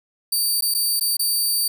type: tone with dropouts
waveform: 15% pulse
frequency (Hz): 4624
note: D8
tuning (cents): -28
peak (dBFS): -12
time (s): 0.32-1.68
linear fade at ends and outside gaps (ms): 5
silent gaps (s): 0.61-0.622 / 0.741-0.747 / 0.997-1.009 / 1.169-1.193
effects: none